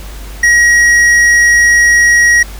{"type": "tone with hard clipping", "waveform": "sine", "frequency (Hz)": 1900, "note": "A#6", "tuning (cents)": 33, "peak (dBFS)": -6, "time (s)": [0.43, 2.43], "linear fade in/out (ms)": 5, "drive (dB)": 8, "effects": ["added 50 Hz sine -25 dBFS peak until 2.59 s", "pink hiss -33 dBFS RMS until 2.59 s"]}